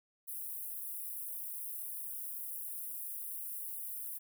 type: high-pass noise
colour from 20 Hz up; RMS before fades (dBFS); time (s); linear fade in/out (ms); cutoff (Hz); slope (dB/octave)
white; -42; 0.27-4.19; 20; 9800; 48
effects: none